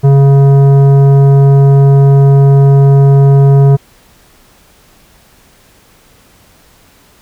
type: tone with tanh clipping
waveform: triangle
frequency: 138.59 Hz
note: C#3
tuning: in tune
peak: -4 dBFS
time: 0.03-3.77 s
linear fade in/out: 20 ms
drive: 16 dB
effects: pink hiss -45 dBFS RMS until 7.21 s

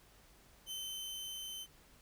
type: tone with level ramp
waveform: sawtooth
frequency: 3070 Hz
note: G7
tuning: 37 cents flat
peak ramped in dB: -37 to -40 dBFS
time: 0.66-1.67 s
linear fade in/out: 50 ms
effects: added 50 Hz sine -70 dBFS peak until 2.01 s + pink hiss -64 dBFS RMS until 2.01 s

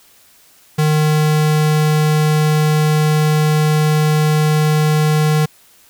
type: tone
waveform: square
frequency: 153.1 Hz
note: D#3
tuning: 28 cents flat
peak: -12 dBFS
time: 0.78-5.46 s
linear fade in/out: 10 ms
effects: white hiss -49 dBFS RMS until 5.89 s

